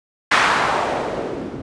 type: noise with low-pass filter sweep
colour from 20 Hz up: blue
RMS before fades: -20 dBFS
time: 0.31-1.62 s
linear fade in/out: 10 ms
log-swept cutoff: 1700 to 250 Hz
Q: 1.4
effects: resampled to 22050 Hz